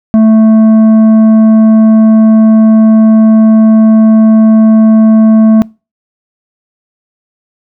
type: tone with tanh clipping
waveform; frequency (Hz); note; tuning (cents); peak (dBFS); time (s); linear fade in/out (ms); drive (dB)
sine; 220; A3; 0; -3; 0.14-5.62; 0; 8
effects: noise-tail reverb RT60 0.3 s tail -25 dB re dry